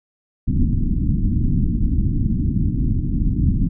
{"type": "low-pass noise", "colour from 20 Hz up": "pink", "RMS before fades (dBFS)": -18, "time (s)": [0.47, 3.69], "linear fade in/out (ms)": 20, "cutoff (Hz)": 280, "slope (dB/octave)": 48, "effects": []}